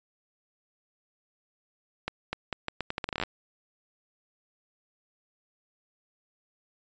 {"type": "accelerating click train", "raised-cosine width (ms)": 0.3, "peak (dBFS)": -14, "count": 16, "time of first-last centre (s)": [2.08, 3.236], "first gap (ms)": 250, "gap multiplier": 0.79, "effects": ["resampled to 16000 Hz"]}